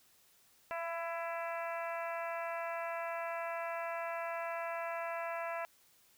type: harmonic tone with a mistuned harmonic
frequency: 333.6 Hz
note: E4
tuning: 21 cents sharp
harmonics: 2 / 3 / 4 / 5 / 6 / 7 / 8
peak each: -39 / -43 / -45 / -47 / -49 / -50 / -51 dBFS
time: 0.71-5.65 s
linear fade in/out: 0 ms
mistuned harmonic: 2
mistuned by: +16 cents
effects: white hiss -67 dBFS RMS until 6.17 s